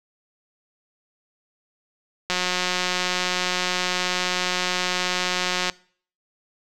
click train, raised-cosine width 0.2 ms, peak -6 dBFS, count 616, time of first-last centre 2.3-5.698 s, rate 181 Hz, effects noise-tail reverb RT60 0.5 s tail -22 dB re dry

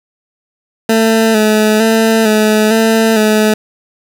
20% pulse tone with vibrato, 219.1 Hz, A3, 7 cents flat, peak -3 dBFS, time 0.89-3.54 s, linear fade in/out 5 ms, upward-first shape square, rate 1.1 Hz, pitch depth 34 cents each way, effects none

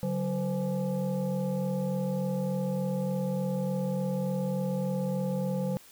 sine tone with frequency modulation, 186.7 Hz, F#3, 16 cents sharp, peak -27 dBFS, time 0.03-5.77 s, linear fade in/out 0 ms, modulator 330 Hz, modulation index 1.1, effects white hiss -54 dBFS RMS until 5.91 s

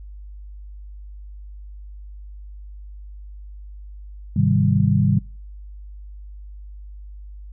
sine chord, Ab major seventh, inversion none, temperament equal, 103.83 / 130.81 / 155.56 / 196 Hz, Ab2 / C3 / Eb3 / G3, 0 / 0 / 0 / 0 cents, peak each -20 dBFS, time 4.36-5.19 s, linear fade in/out 5 ms, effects noise-tail reverb RT60 0.4 s tail -25 dB re dry + added 50 Hz sine -35 dBFS peak until 7.52 s

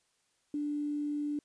sine tone with quantisation, 293.7 Hz, D4, in tune, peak -31 dBFS, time 0.54-1.39 s, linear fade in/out 2 ms, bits 10, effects white hiss -74 dBFS RMS until 1.44 s + resampled to 22050 Hz

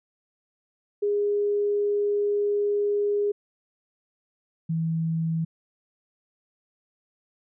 sine tone pair in turn, 410.5 / 162.91 Hz, G#4 / E3, -20 / -20 cents, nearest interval octave + major third, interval 1600 cents, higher first, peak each -21 / -23 dBFS, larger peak first, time 1.02-3.32 / 4.69-5.45 s, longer first, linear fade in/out 10 ms, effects none

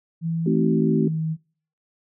sine tone with pitch glide, 164.81 to 159.2 Hz, E3 to D#3, 0 to +40 cents, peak -22 dBFS, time 0.21-1.37 s, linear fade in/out 50 ms, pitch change -60 cents, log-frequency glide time 0.68-0.99 s
sine chord, A diminished seventh, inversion none, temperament just, 220 / 264 / 316.8 / 380.2 Hz, A3 / C4 / Eb4 / Gb4, 0 / +16 / +31 / +47 cents, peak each -22 / -24 / -27 / -24 dBFS, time 0.46-1.08 s, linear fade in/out 5 ms
effects noise-tail reverb RT60 0.5 s tail -24 dB re dry

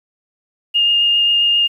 sine tone with vibrato, 2830 Hz, F7, 22 cents sharp, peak -11 dBFS, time 0.74-1.68 s, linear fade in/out 20 ms, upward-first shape sine, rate 7.5 Hz, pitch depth 8 cents each way, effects 8-bit

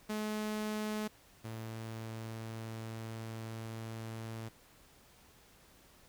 sawtooth tone pair in turn, 213.5 / 112.51 Hz, G#3 / A2, +48 / +39 cents, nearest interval major seventh, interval 1109 cents, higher first, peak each -31 / -37 dBFS, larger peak first, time 0.09-1.08 / 1.44-4.49 s, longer second, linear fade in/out 10 ms, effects pink hiss -62 dBFS RMS until 6.08 s

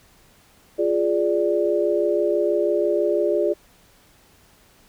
sine chord, D diminished, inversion first, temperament equal, 349.2 / 415.3 / 587.3 Hz, F4 / Ab4 / D5, 0 / 0 / 0 cents, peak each -22 dBFS, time 0.78-3.54 s, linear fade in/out 20 ms, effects pink hiss -55 dBFS RMS until 4.88 s

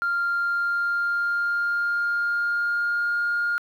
sine tone with pitch glide, 1394 to 1415.9 Hz, F6 to F6, -4 to +23 cents, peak -20 dBFS, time 0.02-3.58 s, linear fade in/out 0 ms, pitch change +27 cents, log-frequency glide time 0.25-3.15 s, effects tanh soft clip ceiling -18 dBFS + 9-bit

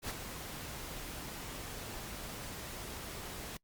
pink noise with ADSR envelope, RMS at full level -37 dBFS, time 0.02-3.57 s, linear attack 66 ms, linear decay 37 ms, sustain -7 dB, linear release 4 ms, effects noise-tail reverb RT60 0.1 s tail -26 dB re dry + Opus 48 kbps

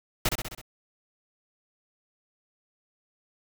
pink noise with echo, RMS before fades -24 dBFS, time 0.25-0.29 s, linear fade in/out 5 ms, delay 65 ms, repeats 5, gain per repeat -4 dB, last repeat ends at 0.615 s, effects none

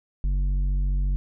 triangle tone with tanh clipping, 47.27 Hz, F#1, 38 cents sharp, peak -22 dBFS, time 0.24-1.16 s, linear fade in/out 0 ms, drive 12 dB, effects none

